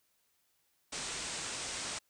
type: low-pass noise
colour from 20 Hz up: white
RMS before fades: -40 dBFS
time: 0.92-1.99 s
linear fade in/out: 10 ms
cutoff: 9000 Hz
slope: 96 dB/octave
effects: white hiss -75 dBFS RMS until 2.09 s